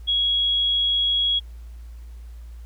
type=tone; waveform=sine; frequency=3322 Hz; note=G#7; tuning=in tune; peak=-18 dBFS; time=0.07-1.4 s; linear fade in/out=20 ms; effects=added 58 Hz sine -36 dBFS peak until 2.65 s + pink hiss -59 dBFS RMS until 2.65 s